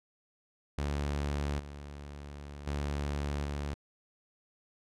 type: tone with level steps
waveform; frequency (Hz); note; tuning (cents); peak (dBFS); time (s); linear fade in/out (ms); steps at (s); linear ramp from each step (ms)
sawtooth; 72; D2; -34; -27 / -39 / -28 / -30; 0.78-3.74; 0; 1.59 / 2.67 / 3.44; 5
effects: low-pass 8000 Hz 12 dB/octave